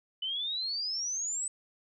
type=exponential sweep; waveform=sine; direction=up; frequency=2984 to 8100 Hz; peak=-31 dBFS; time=0.22-1.48 s; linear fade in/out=5 ms; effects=none